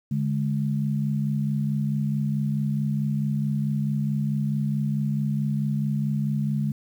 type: tone pair together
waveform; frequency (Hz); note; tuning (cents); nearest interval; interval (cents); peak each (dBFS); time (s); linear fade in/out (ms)
sine; 145.1 / 209.7; D3 / G#3; -21 / +17; tritone; 638; -24 / -26; 0.11-6.72; 5
effects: 9-bit